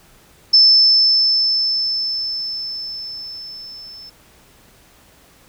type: tone with level ramp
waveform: sine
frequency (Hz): 5274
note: E8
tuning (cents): 0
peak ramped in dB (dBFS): -6 to -35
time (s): 0.53-4.1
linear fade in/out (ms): 10
effects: pink hiss -50 dBFS RMS until 5.48 s